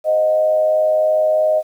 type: tone with frequency modulation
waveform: sine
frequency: 622.3 Hz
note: D#5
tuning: in tune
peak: -12 dBFS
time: 0.04-1.63 s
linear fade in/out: 50 ms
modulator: 103 Hz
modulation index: 0.42
effects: 8-bit